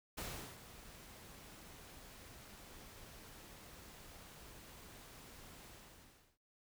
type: noise with ADSR envelope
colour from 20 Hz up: pink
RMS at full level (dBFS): -43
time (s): 0.17-6.38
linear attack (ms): 13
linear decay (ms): 370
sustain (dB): -13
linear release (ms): 700
effects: noise-tail reverb RT60 0.4 s tail -25 dB re dry